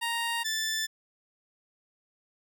15% pulse tone pair in turn, 932.3 / 1759.9 Hz, A#5 / A6, 0 / 0 cents, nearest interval major seventh, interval 1100 cents, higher second, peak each -22 dBFS, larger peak neither, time 0.01-0.44 / 0.44-0.87 s, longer neither, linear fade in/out 20 ms, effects none

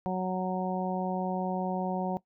harmonic tone, 185 Hz, F#3, in tune, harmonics 1 / 2 / 3 / 4 / 5, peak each -31 / -37 / -36 / -34 / -38 dBFS, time 0.06-2.17 s, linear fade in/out 0 ms, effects noise-tail reverb RT60 0.1 s tail -19 dB re dry

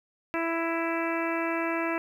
harmonic tone, 331.5 Hz, E4, 10 cents sharp, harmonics 1 / 2 / 3 / 4 / 5 / 6 / 7 / 8, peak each -30 / -33 / -35 / -36 / -37 / -38 / -38 / -39 dBFS, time 0.34-1.98 s, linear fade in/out 0 ms, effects 10-bit

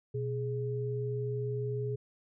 sine tone pair together, 123.47 / 417.2 Hz, B2 / G#4, 0 / +8 cents, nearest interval octave + major sixth, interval 2108 cents, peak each -33 / -35 dBFS, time 0.14-1.96 s, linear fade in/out 10 ms, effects none

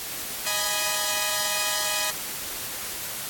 5% pulse chord, G# minor, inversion second, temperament equal, 622.3 / 830.6 / 987.8 Hz, D#5 / G#5 / B5, 0 / 0 / 0 cents, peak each -17 dBFS, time 0.46-2.11 s, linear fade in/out 10 ms, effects white hiss -33 dBFS RMS until 3.29 s + AAC 64 kbps

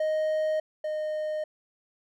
triangle tone pair in turn, 622.3 / 615.2 Hz, D#5 / D#5, 0 / -20 cents, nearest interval unison, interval 20 cents, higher first, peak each -22 / -26 dBFS, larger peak first, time 0-0.6 / 0.84-1.44 s, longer neither, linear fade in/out 5 ms, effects none

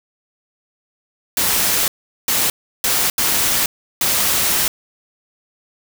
white noise bursts at uneven times, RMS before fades -17 dBFS, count 5, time 1.37-1.88 / 2.28-2.5 / 2.84-3.1 / 3.18-3.66 / 4.01-4.68 s, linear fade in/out 2 ms, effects none

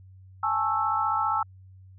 sine chord, A major seventh, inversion third, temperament just, 825 / 880 / 1100 / 1320 Hz, G#5 / A5 / C#6 / E6, -12 / 0 / -14 / +2 cents, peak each -30 / -28 / -32 / -26 dBFS, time 0.43-1.43 s, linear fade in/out 5 ms, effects added 94 Hz sine -47 dBFS peak until 1.98 s

